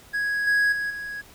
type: tone with level steps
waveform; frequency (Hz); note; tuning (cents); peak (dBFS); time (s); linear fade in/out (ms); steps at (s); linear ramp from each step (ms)
triangle; 1661.2; G#6; 0; -21 / -16 / -23 / -29; 0.13-1.22; 20; 0.47 / 0.72 / 0.9; 5
effects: pink hiss -50 dBFS RMS until 1.34 s